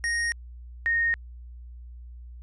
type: tone pair in turn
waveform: square / sine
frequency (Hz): 1864.7 / 1851.8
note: A#6 / A#6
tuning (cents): 0 / -12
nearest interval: unison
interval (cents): 12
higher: first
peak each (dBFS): -25 / -21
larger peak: second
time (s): 0.04-0.32 / 0.86-1.14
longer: neither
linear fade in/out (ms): 0
effects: added 60 Hz sine -40 dBFS peak until 2.42 s + resampled to 24000 Hz